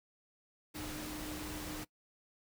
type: tone in noise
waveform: sine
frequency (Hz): 304.3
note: D#4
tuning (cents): -38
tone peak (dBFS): -44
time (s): 0.74-1.85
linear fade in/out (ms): 20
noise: pink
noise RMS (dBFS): -44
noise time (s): 0.74-1.85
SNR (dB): -3
effects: noise-tail reverb RT60 0.1 s tail -22 dB re dry